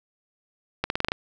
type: accelerating click train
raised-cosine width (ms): 0.3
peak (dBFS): -8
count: 7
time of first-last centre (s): 0.84-1.119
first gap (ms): 61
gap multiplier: 0.89
effects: none